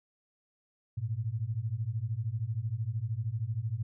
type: beating tone pair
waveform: sine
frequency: 104.8 / 117.8 Hz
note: G#2 / A#2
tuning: +16 / +19 cents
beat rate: 13 Hz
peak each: -34 / -33 dBFS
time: 0.97-3.83 s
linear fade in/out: 10 ms
effects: none